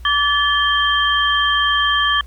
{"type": "tone cluster", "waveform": "sine", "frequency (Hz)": [1152, 1734, 3161], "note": ["D6", "A6", "G7"], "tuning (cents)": [-34, -26, 14], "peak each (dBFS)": -18, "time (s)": [0.05, 2.21], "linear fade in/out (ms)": 2, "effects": ["added 60 Hz sine -33 dBFS peak until 2.26 s", "pink hiss -52 dBFS RMS until 2.26 s"]}